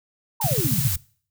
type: exponential sweep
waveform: sine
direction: down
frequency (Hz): 963 to 74.9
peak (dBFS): -26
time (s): 0.4-0.97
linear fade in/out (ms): 5
type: noise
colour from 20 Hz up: blue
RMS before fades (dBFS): -26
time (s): 0.41-0.96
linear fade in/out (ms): 5
type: tone bursts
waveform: sine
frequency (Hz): 133.6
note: C3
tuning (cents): +36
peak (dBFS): -18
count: 7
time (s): 0.44-0.878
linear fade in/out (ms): 5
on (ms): 30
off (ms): 38
effects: noise-tail reverb RT60 0.5 s tail -23 dB re dry